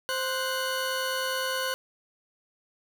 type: tone pair together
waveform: 20% pulse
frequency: 522 / 1476.4 Hz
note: C5 / F#6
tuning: -4 / -4 cents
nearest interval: octave + tritone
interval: 1800 cents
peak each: -25 / -26 dBFS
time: 0.09-1.74 s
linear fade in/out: 0 ms
effects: none